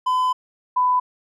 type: tone pair in turn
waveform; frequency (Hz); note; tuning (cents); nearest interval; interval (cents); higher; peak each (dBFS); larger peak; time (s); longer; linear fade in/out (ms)
triangle / sine; 1012 / 999.2; B5 / B5; +42 / +20; unison; 22; first; -15; neither; 0.06-0.33 / 0.76-1; first; 10
effects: none